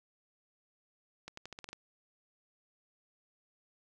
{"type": "accelerating click train", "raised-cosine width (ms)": 0.2, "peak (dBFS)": -27, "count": 8, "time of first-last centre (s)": [1.28, 1.73], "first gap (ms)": 94, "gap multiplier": 0.87, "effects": []}